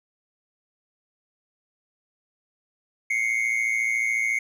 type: tone pair together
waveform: triangle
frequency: 2103 / 2217 Hz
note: C7 / C#7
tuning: +8 / 0 cents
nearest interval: minor second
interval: 92 cents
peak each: -23 dBFS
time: 3.1-4.39 s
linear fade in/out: 5 ms
effects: none